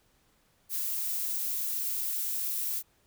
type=noise; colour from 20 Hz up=violet; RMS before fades=-32 dBFS; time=0.69-2.83 s; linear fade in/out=50 ms; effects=pink hiss -68 dBFS RMS until 3.06 s